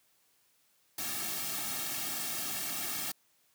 white noise with comb filter, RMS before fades -36 dBFS, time 0.98-3.12 s, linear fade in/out 5 ms, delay 2 ms, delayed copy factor -0.85, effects white hiss -70 dBFS RMS until 3.54 s + high-pass 80 Hz 12 dB/octave

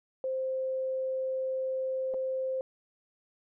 sine tone with dropouts, 523.3 Hz, C5, in tune, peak -29 dBFS, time 0.24-2.61 s, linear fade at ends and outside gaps 1 ms, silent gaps 2.139-2.143 s, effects none

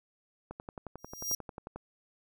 click train, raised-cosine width 1 ms, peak -27 dBFS, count 15, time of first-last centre 0.51-1.76 s, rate 11.2 Hz
sawtooth tone with exponential growth, 5700 Hz, F8, 34 cents sharp, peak -24 dBFS, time 0.98-1.35 s, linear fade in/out 5 ms, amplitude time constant 80 ms
effects none

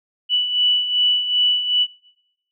sine beating tone pair, 2960 / 2962.6 Hz, F#7 / F#7, 0 / +2 cents, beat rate 2.6 Hz, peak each -23 / -16 dBFS, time 0.29-1.87 s, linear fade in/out 50 ms, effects noise-tail reverb RT60 1.0 s tail -25 dB re dry

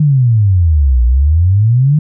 sine exponential two-way sweep, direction down then up, 155.56 to 58.27 to 155.56 Hz, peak -6 dBFS, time 0-1.99 s, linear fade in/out 5 ms, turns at 1.04 s, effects none

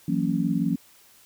sine chord, F# dominant seventh, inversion third, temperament just, 166.5 / 185 / 231.2 / 277.5 Hz, E3 / F#3 / A#3 / C#4, +18 / 0 / -14 / +2 cents, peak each -27 dBFS, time 0.08-0.76 s, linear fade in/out 5 ms, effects white hiss -55 dBFS RMS until 1.25 s

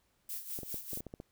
violet noise with tremolo, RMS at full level -39 dBFS, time 0.29-1.01 s, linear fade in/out 5 ms, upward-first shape sine, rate 5 Hz, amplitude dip 70%
clicks, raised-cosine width 2 ms, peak -30 dBFS, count 9, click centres 0.589 / 0.632 / 0.743 / 0.932 / 0.974 / 1.005 / 1.067 / 1.139 / 1.201 s
effects pink hiss -74 dBFS RMS until 1.31 s

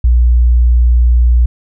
sine tone, 60 Hz, B1, 49 cents flat, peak -5 dBFS, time 0.04-1.46 s, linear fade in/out 5 ms, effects none

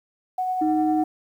sine tone with tremolo, 740 Hz, F#5, in tune, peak -21 dBFS, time 0.38-1.04 s, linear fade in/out 5 ms, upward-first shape sine, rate 10 Hz, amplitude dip 25%
sine tone, 311.1 Hz, D#4, in tune, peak -19 dBFS, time 0.61-1.04 s, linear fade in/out 10 ms
effects tanh soft clip ceiling -11 dBFS + 9-bit

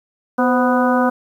harmonic tone with a mistuned harmonic, 247.7 Hz, B3, 5 cents sharp, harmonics 1 / 2 / 3 / 4 / 5 / 6, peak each -16 / -19 / -21 / -22 / -23 / -24 dBFS, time 0.38-1.1 s, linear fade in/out 10 ms, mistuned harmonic 2, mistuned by +67 cents, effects 8-bit

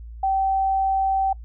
sine tone, 773 Hz, G5, 24 cents flat, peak -18 dBFS, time 0.23-1.33 s, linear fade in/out 5 ms, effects noise-tail reverb RT60 0.1 s tail -25 dB re dry + added 57 Hz sine -35 dBFS peak until 1.44 s

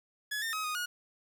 sawtooth tone with pitch steps, 1697 / 1814 / 1270 / 1240 / 1445 Hz, G#6 / A#6 / D#6 / D#6 / F#6, +37 / -48 / +35 / -6 / -41 cents, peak -29 dBFS, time 0.31-0.86 s, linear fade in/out 10 ms, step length 110 ms, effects 10-bit

